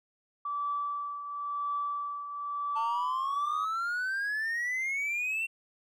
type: tone with tremolo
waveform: sine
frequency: 1157 Hz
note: D6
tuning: 26 cents flat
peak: -28 dBFS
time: 0.45-3.65 s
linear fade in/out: 5 ms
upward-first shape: triangle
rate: 0.96 Hz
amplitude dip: 65%
type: exponential sweep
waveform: triangle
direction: up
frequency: 880 to 2732 Hz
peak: -27 dBFS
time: 2.75-5.47 s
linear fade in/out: 20 ms
effects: tanh soft clip ceiling -22 dBFS